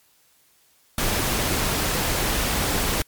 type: noise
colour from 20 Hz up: pink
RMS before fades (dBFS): -23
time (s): 0.98-3.02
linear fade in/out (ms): 2
effects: white hiss -60 dBFS RMS until 3.07 s + MP3 96 kbps